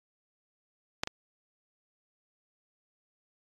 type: clicks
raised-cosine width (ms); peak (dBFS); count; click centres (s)
0.2; -11 / -16; 2; 1.035 / 1.074
effects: AAC 32 kbps